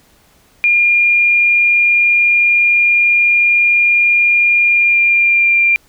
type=tone with pitch glide; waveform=sine; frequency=2411 to 2383 Hz; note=D7 to D7; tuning=+45 to +25 cents; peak=-8 dBFS; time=0.64-5.76 s; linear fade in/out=0 ms; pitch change=-20 cents; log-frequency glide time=4.62-5.57 s; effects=pink hiss -51 dBFS RMS until 5.88 s